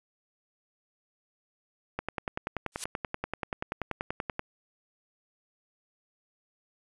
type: click train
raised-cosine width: 0.5 ms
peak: -16 dBFS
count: 26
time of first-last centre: 1.99-4.394 s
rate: 10.4 Hz
type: noise with exponential growth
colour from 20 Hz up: blue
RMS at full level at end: -27 dBFS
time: 2.72-2.84 s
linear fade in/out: 1 ms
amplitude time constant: 26 ms
effects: resampled to 22050 Hz